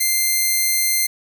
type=tone; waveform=5% pulse; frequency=2089 Hz; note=C7; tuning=3 cents flat; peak=-6 dBFS; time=0-1.07 s; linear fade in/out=10 ms; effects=none